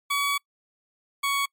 20% pulse tone pair in turn, 1133 / 1118 Hz, C#6 / C#6, +37 / +14 cents, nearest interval unison, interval 23 cents, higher first, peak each -18 dBFS, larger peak neither, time 0.1-0.38 / 1.23-1.46 s, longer first, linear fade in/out 10 ms, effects noise-tail reverb RT60 0.1 s tail -26 dB re dry + MP3 96 kbps

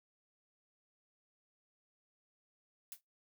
blue noise with exponential decay, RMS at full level -42 dBFS, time 2.92-3.01 s, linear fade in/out 1 ms, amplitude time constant 18 ms, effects noise-tail reverb RT60 0.2 s tail -25 dB re dry

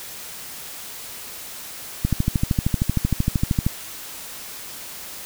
click train, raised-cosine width 5 ms, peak -6 dBFS, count 22, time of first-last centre 2.05-3.665 s, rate 13 Hz, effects white hiss -36 dBFS RMS until 5.25 s

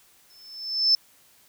sine tone with exponential growth, 5274 Hz, E8, in tune, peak -13 dBFS, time 0.3-0.95 s, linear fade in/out 1 ms, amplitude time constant 140 ms, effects tanh soft clip ceiling -10 dBFS + white hiss -58 dBFS RMS until 1.48 s

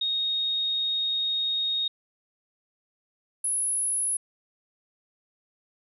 sine tone pair in turn, 3729 / 10547 Hz, A#7 / E9, 0 / 0 cents, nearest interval octave + tritone, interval 1800 cents, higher second, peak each -24 dBFS, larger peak neither, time 0.01-1.88 / 3.44-4.17 s, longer first, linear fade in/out 5 ms, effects none

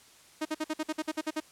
sawtooth tone bursts, 311.1 Hz, D#4, in tune, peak -25 dBFS, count 11, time 0.41-1.403 s, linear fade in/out 10 ms, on 43 ms, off 52 ms, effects white hiss -57 dBFS RMS until 1.51 s + low-pass 10000 Hz 12 dB/octave

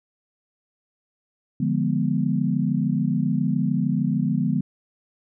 sine chord, D diminished seventh, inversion none, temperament equal with one note detuned, 147.68 / 174.61 / 207.7 / 246.9 Hz, D3 / F3 / Ab3 / Cb4, +10 / 0 / 0 / 0 cents, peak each -25 dBFS, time 1.6-4.61 s, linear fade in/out 5 ms, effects none

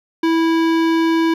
sine tone with hard clipping, 328 Hz, E4, 9 cents flat, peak -15 dBFS, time 0.23-1.34 s, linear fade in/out 5 ms, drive 18 dB, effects none

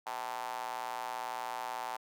square tone with high-pass filter, 59.1 Hz, A#1, 24 cents sharp, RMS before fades -39 dBFS, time 0.06-1.97 s, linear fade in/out 10 ms, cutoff 850 Hz, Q 4.7, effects none

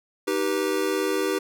square chord, Eb augmented, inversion none, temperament just, 311.1 / 388.9 / 486.1 Hz, Eb4 / G4 / B4, 0 / -14 / -28 cents, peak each -29 / -26 / -29 dBFS, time 0.27-1.39 s, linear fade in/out 10 ms, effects none

